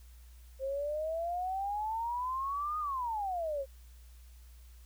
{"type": "exponential two-way sweep", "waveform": "sine", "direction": "up then down", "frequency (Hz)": [526, 1244.5, 526], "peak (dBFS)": -32, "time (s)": [0.59, 3.66], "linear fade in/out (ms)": 50, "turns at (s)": 2.79, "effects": ["added 60 Hz sine -51 dBFS peak until 4.85 s", "white hiss -65 dBFS RMS until 4.85 s"]}